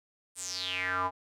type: tone with band-pass filter sweep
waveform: square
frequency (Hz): 92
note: F#2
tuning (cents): -9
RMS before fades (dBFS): -33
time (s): 0.35-1.11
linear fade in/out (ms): 50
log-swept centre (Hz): 9200 to 870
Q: 6.5
effects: none